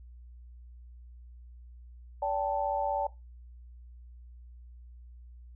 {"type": "chord", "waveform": "sine", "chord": "D suspended fourth", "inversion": "none", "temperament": "equal with one note detuned", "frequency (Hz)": [574.6, 784, 880], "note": ["D5", "G5", "A5"], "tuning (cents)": [-38, 0, 0], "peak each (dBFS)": -32, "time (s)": [2.22, 3.07], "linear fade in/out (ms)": 5, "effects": ["noise-tail reverb RT60 0.2 s tail -17 dB re dry", "added 60 Hz sine -47 dBFS peak until 5.55 s"]}